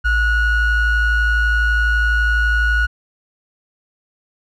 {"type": "ring-modulated tone", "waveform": "triangle", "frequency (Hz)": 702, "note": "F5", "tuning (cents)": 9, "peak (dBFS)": -8, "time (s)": [0.04, 2.87], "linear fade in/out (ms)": 20, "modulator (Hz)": 758, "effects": []}